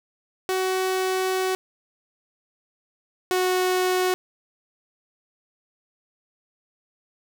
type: tone pair in turn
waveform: sawtooth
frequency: 374.8 / 367.9 Hz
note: F#4 / F#4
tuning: +22 / -10 cents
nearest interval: unison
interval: 32 cents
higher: first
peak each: -18 / -16 dBFS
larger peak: second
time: 0.49-1.55 / 3.31-4.14 s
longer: first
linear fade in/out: 0 ms
effects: none